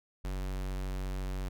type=tone; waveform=square; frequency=47.09 Hz; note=F#1; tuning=31 cents sharp; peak=-34 dBFS; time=0.24-1.49 s; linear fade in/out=10 ms; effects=none